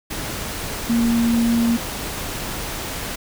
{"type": "tone in noise", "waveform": "sine", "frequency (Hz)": 233.1, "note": "A#3", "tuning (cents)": 0, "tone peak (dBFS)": -15, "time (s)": [0.89, 1.77], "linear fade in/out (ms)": 10, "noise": "pink", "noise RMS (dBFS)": -28, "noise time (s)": [0.1, 3.16], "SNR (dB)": 10, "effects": []}